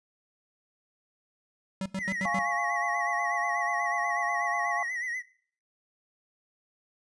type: tone bursts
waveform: square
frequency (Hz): 190.8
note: G3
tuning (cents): -47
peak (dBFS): -30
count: 5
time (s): 1.81-2.39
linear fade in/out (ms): 2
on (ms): 48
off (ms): 85
type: tone with vibrato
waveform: triangle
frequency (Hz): 1951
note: B6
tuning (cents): -22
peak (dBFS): -29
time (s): 1.97-5.23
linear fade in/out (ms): 50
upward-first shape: sine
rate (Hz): 8.2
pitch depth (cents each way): 80
type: chord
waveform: sine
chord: Db major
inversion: first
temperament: equal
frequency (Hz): 698.5 / 830.6 / 1108.7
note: F5 / Ab5 / Db6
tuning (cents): 0 / 0 / 0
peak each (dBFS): -32 / -33 / -31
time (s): 2.25-4.83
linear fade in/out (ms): 2
effects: noise-tail reverb RT60 0.5 s tail -19 dB re dry + resampled to 22050 Hz